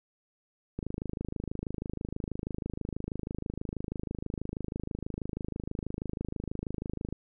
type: click train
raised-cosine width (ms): 3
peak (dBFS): -21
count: 167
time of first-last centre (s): 0.79-7.126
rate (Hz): 26.2
effects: none